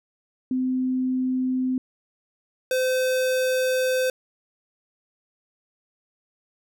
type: tone pair in turn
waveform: sine / square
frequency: 256.8 / 513.6 Hz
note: C4 / C5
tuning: -32 / -32 cents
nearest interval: octave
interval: 1200 cents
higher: second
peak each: -21 dBFS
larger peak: neither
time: 0.51-1.78 / 2.71-4.1 s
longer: second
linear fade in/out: 2 ms
effects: none